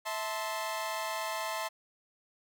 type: chord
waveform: sawtooth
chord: A minor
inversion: second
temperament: equal with one note detuned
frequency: 650.9 / 880 / 1046.5 Hz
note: E5 / A5 / C6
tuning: -22 / 0 / 0 cents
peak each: -34 dBFS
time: 0.05-1.69 s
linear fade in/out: 20 ms
effects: none